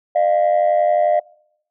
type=tone pair together; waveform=sine; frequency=607.1 / 698.5 Hz; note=D#5 / F5; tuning=-43 / 0 cents; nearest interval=major second; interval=243 cents; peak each=-14 dBFS; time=0.15-1.2 s; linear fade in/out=10 ms; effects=noise-tail reverb RT60 0.7 s tail -26 dB re dry + tanh soft clip ceiling -9 dBFS